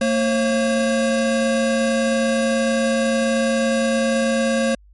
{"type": "tone pair together", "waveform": "square", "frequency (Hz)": [227.3, 540], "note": ["A#3", "C#5"], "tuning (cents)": [-43, -45], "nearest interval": "octave + minor third", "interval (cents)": 1498, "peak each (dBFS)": -20, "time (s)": [0.01, 4.75], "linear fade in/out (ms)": 5, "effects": ["added 50 Hz sine -46 dBFS peak until 4.93 s", "MP3 48 kbps"]}